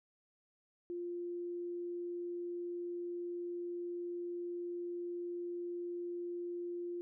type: tone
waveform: sine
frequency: 349.2 Hz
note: F4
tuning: in tune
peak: -38 dBFS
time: 0.9-7.01 s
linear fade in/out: 0 ms
effects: none